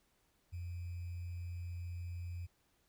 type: tone with sample-and-hold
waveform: sine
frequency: 87.31 Hz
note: F2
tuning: in tune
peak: -40 dBFS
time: 0.52-2.47 s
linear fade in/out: 20 ms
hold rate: 2450 Hz
effects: pink hiss -75 dBFS RMS until 2.88 s